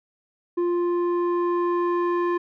square tone with low-pass filter sweep, 349.2 Hz, F4, in tune, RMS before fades -23 dBFS, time 0.57-2.38 s, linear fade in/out 10 ms, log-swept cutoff 710 to 1400 Hz, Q 1.8, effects none

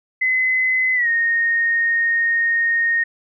sine tone with pitch glide, 2033 to 1853.5 Hz, B6 to A#6, +50 to -10 cents, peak -15 dBFS, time 0.21-3.04 s, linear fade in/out 10 ms, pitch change -160 cents, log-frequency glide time 0.94-1.08 s, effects none

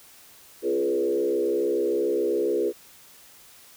sine tone with frequency modulation, 415.3 Hz, G#4, in tune, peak -21 dBFS, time 0.62-2.73 s, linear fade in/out 50 ms, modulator 67 Hz, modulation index 1.3, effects white hiss -51 dBFS RMS until 3.76 s

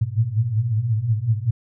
sine tone cluster, 105.1 / 110.4 / 115.8 / 120.5 Hz, G#2 / A2 / A#2 / B2, +21 / +6 / -11 / -42 cents, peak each -24 dBFS, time 0.01-1.51 s, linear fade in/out 10 ms, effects none

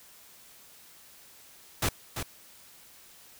pink noise with echo, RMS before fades -27 dBFS, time 1.82-1.89 s, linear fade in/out 5 ms, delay 340 ms, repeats 1, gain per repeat -7 dB, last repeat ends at 2.23 s, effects white hiss -54 dBFS RMS until 3.39 s

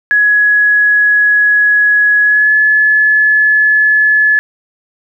sine tone with pitch glide, 1680 to 1715.3 Hz, G#6 to A6, +19 to -45 cents, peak -6 dBFS, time 0.11-4.39 s, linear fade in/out 0 ms, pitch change +36 cents, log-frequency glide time 2.23-2.53 s, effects 8-bit

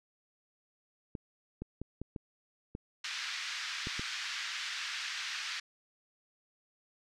clicks, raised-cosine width 3 ms, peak -26 dBFS, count 8, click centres 1.152 / 1.62 / 1.816 / 2.016 / 2.162 / 2.751 / 3.871 / 3.995 s
pink band-pass noise, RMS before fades -39 dBFS, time 3.04-5.6 s, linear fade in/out 5 ms, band 1500 to 5600 Hz, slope 24 dB/octave
effects none

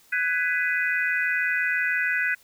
sine chord, G# minor seventh, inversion third, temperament just, 1495.1 / 1661.2 / 1993.5 / 2492 Hz, F#6 / G#6 / B6 / D#7, +18 / 0 / +16 / +2 cents, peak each -25 / -29 / -27 / -30 dBFS, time 0.12-2.35 s, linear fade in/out 10 ms, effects white hiss -57 dBFS RMS until 2.43 s

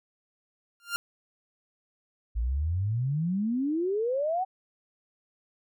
sawtooth tone with exponential growth, 1396.9 Hz, F6, in tune, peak -20 dBFS, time 0.8-0.96 s, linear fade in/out 0 ms, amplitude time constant 33 ms
sine exponential sweep, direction up, 53.4 to 775 Hz, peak -25 dBFS, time 2.35-4.45 s, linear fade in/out 20 ms
effects none

